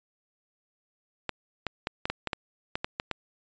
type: clicks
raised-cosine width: 0.3 ms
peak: -13 dBFS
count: 11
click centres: 1.293 / 1.667 / 1.871 / 2.055 / 2.1 / 2.273 / 2.332 / 2.755 / 2.845 / 2.999 / 3.113 s
effects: resampled to 16000 Hz